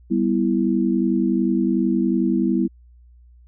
sine chord, E minor, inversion first, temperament equal, 196 / 246.9 / 329.6 Hz, G3 / B3 / E4, 0 / 0 / 0 cents, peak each -21 dBFS, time 0.1-2.68 s, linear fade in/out 20 ms, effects added 60 Hz sine -46 dBFS peak until 3.47 s

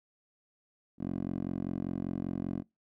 10% pulse tone with band-pass filter, 45.12 Hz, F#1, 43 cents flat, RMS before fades -35 dBFS, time 0.98-2.64 s, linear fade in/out 50 ms, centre 260 Hz, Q 1.7, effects noise-tail reverb RT60 0.2 s tail -24 dB re dry

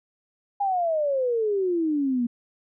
sine exponential sweep, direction down, 820 to 233.1 Hz, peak -21 dBFS, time 0.6-2.27 s, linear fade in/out 10 ms, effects none

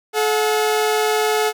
sawtooth tone pair together, 430.6 / 724.2 Hz, A4 / F#5, -37 / -37 cents, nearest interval major sixth, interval 900 cents, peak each -13 / -19 dBFS, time 0.13-1.53 s, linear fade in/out 50 ms, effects none

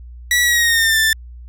sawtooth tone with pitch glide, 1943 to 1771.5 Hz, B6 to A6, -29 to +11 cents, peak -9 dBFS, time 0.31-1.13 s, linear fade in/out 2 ms, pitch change -160 cents, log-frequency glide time 0.42-0.98 s, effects added 60 Hz sine -33 dBFS peak until 1.48 s

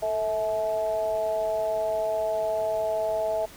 sine tone with amplitude modulation, 649 Hz, E5, 27 cents flat, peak -20 dBFS, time 0.02-3.46 s, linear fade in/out 10 ms, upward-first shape sine, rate 208 Hz, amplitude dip 80%, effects pink hiss -47 dBFS RMS until 3.56 s

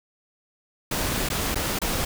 pink noise with dropouts, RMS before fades -26 dBFS, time 0.91-2.05 s, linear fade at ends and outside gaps 5 ms, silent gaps 1.289-1.3 / 1.546-1.556 / 1.789-1.816 s, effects none

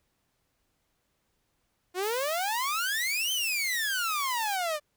sawtooth exponential two-way sweep, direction up then down, 349.7 to 3136 to 581 Hz, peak -24 dBFS, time 1.94-4.8 s, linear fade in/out 50 ms, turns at 3.32 s
blue noise, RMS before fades -41 dBFS, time 2.03-4.56 s, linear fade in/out 0 ms
effects pink hiss -75 dBFS RMS until 4.96 s

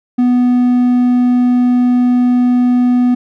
triangle tone, 246.9 Hz, B3, in tune, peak -6 dBFS, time 0.18-3.15 s, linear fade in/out 10 ms, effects none

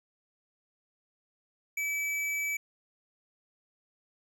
sine tone with tanh clipping, 2300 Hz, D7, 37 cents flat, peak -31 dBFS, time 1.77-2.57 s, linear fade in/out 5 ms, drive 18 dB, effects none

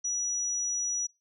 sine tone, 5850 Hz, F#8, 21 cents flat, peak -28 dBFS, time 0.04-1.07 s, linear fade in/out 10 ms, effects noise-tail reverb RT60 0.2 s tail -23 dB re dry

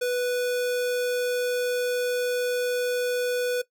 square tone, 493.4 Hz, B4, 2 cents flat, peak -24 dBFS, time 0.01-3.62 s, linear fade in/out 10 ms, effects noise-tail reverb RT60 0.1 s tail -18 dB re dry

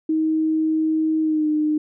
sine tone with pitch glide, 315.5 to 304.6 Hz, D#4 to D#4, +24 to -37 cents, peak -17 dBFS, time 0.09-1.78 s, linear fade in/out 5 ms, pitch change -61 cents, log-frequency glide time 1.21-1.48 s, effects none

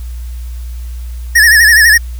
square tone with vibrato, 1789 Hz, A6, 28 cents sharp, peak -4 dBFS, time 1.35-1.98 s, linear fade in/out 10 ms, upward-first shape sine, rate 12 Hz, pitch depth 100 cents each way, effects added 60 Hz sine -20 dBFS peak until 2.19 s + white hiss -42 dBFS RMS until 2.19 s

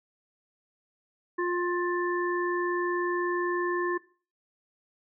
harmonic tone, 352.8 Hz, F4, 18 cents sharp, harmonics 1 / 3 / 5, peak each -27 / -32 / -34 dBFS, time 1.38-3.98 s, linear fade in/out 10 ms, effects noise-tail reverb RT60 0.4 s tail -19 dB re dry

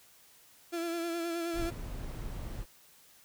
35% pulse tone with vibrato, 337.5 Hz, E4, 41 cents sharp, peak -31 dBFS, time 0.72-1.71 s, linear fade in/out 20 ms, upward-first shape sine, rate 9.5 Hz, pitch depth 35 cents each way
brown noise, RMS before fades -39 dBFS, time 1.53-2.66 s, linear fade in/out 50 ms
effects white hiss -60 dBFS RMS until 3.24 s

